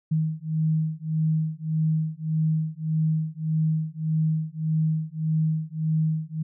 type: beating tone pair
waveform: sine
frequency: 156.9 / 158.6 Hz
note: D#3 / D#3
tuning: +15 / +33 cents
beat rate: 1.7 Hz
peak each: -25 dBFS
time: 0.11-6.43 s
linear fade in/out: 10 ms
effects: none